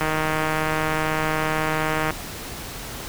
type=click train; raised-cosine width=0.5 ms; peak=-8 dBFS; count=328; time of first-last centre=0.01-2.106 s; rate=156 Hz; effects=pink hiss -34 dBFS RMS until 3.08 s